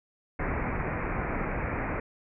pink low-pass noise, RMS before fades -31 dBFS, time 0.39-2 s, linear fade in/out 5 ms, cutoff 2400 Hz, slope 96 dB/octave, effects none

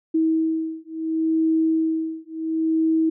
sine beating tone pair, 320.9 / 321.61 Hz, E4 / E4, -46 / -43 cents, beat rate 0.71 Hz, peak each -22 dBFS, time 0.14-3.1 s, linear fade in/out 10 ms, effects none

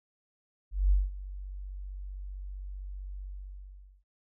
sine tone with ADSR envelope, 47.73 Hz, G1, 45 cents flat, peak -19 dBFS, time 0.71-4.04 s, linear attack 200 ms, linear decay 190 ms, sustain -18 dB, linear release 800 ms, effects none

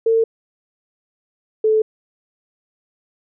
sine tone pair in turn, 452.2 / 435.4 Hz, A4 / A4, +47 / -18 cents, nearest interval minor second, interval 65 cents, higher first, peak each -12 dBFS, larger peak neither, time 0.06-0.24 / 1.64-1.82 s, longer neither, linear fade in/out 5 ms, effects none

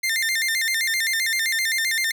sawtooth tone with vibrato, 1945 Hz, B6, 27 cents flat, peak -17 dBFS, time 0.03-2.12 s, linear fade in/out 10 ms, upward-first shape square, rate 7.7 Hz, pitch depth 130 cents each way, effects none

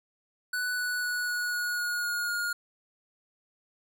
square tone with pitch steps, 1486 / 1477.4 / 1468.9 / 1460.5 / 1452.1 / 1443.7 / 1435.4 / 1427.1 Hz, F#6 / F#6 / F#6 / F#6 / F#6 / F#6 / F6 / F6, +7 / -3 / -13 / -23 / -33 / -43 / +47 / +37 cents, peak -29 dBFS, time 0.53-2.53 s, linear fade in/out 5 ms, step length 250 ms, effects none

